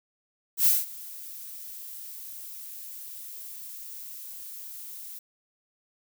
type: noise with ADSR envelope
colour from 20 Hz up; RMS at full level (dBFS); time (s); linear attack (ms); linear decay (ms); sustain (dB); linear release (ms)
violet; -19; 0.57-5.19; 92; 190; -22; 6
effects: none